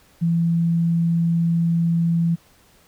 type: tone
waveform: sine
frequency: 167.9 Hz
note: E3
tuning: 32 cents sharp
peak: -16 dBFS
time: 0.21-2.36 s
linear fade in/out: 20 ms
effects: pink hiss -55 dBFS RMS until 2.87 s